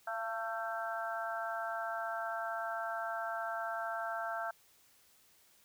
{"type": "harmonic tone with a mistuned harmonic", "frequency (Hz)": 223.7, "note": "A3", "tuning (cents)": 29, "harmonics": [3, 4, 5, 6, 7], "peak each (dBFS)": [-39, -43, -51, -41, -42], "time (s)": [0.07, 4.51], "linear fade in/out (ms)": 5, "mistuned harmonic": 3, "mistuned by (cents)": 27, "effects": ["white hiss -66 dBFS RMS until 5.64 s"]}